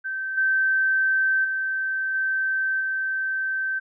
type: tone with level steps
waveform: sine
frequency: 1550 Hz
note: G6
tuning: 20 cents flat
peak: -26 / -18 / -23 / -21 / -23 dBFS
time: 0.04-3.8 s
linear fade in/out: 20 ms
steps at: 0.37 / 1.44 / 2.14 / 2.8 s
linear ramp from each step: 10 ms
effects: none